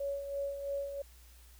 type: tone with tremolo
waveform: sine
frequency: 560 Hz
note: C#5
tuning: 18 cents sharp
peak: -32 dBFS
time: 0-1.02 s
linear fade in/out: 5 ms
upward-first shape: sine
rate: 3 Hz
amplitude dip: 55%
effects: added 60 Hz sine -55 dBFS peak until 1.59 s + white hiss -62 dBFS RMS until 1.59 s